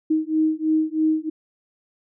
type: beating tone pair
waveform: sine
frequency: 312.4 / 315.5 Hz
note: D#4 / D#4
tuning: +7 / +24 cents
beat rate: 3.1 Hz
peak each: -21 dBFS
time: 0.1-1.3 s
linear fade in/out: 10 ms
effects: none